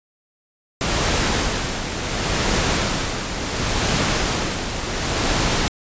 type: noise with tremolo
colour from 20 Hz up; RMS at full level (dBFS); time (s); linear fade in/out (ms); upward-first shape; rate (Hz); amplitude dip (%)
pink; -19; 0.81-5.68; 0; sine; 0.7; 55
effects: resampled to 16000 Hz